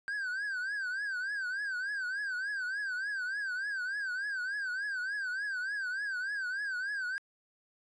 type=tone with vibrato; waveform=triangle; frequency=1568 Hz; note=G6; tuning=in tune; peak=-31 dBFS; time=0.08-7.18 s; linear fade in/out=0 ms; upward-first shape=triangle; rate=3.4 Hz; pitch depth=150 cents each way; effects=resampled to 22050 Hz